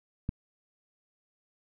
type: click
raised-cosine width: 5 ms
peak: -18 dBFS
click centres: 0.291 s
effects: none